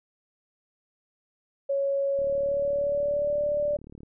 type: tone with pitch glide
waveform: sine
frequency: 554.4 to 586 Hz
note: C#5 to D5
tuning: 0 to -4 cents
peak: -23 dBFS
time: 1.69-3.77 s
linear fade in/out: 10 ms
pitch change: +96 cents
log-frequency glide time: 2.26-3.41 s
type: click train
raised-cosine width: 3 ms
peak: -33 dBFS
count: 69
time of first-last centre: 2.19-4.033 s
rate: 36.9 Hz
effects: none